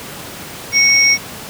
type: tone pair together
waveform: sine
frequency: 2217 / 5602 Hz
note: C#7 / F8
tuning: 0 / +4 cents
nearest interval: octave + major third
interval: 1604 cents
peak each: -11 dBFS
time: 0.72-1.18 s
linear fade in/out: 50 ms
effects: pink hiss -30 dBFS RMS until 1.49 s + high-pass 100 Hz 12 dB/octave